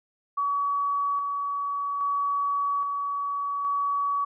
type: tone with tremolo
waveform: sine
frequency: 1134 Hz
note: C#6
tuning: 39 cents sharp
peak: -23 dBFS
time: 0.37-4.25 s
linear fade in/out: 10 ms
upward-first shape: square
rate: 0.61 Hz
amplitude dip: 30%
effects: none